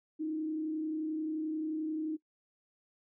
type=tone with frequency modulation; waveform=sine; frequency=312.6 Hz; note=D#4; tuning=8 cents sharp; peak=-32 dBFS; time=0.19-2.17 s; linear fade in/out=20 ms; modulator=31.4 Hz; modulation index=0.37; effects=noise-tail reverb RT60 0.1 s tail -20 dB re dry